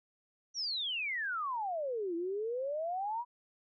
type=exponential two-way sweep; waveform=sine; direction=down then up; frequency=5900 to 329.6 to 988 Hz; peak=-33 dBFS; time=0.54-3.25 s; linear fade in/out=50 ms; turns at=2.15 s; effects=none